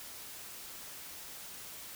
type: silence
effects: white hiss -47 dBFS RMS until 1.95 s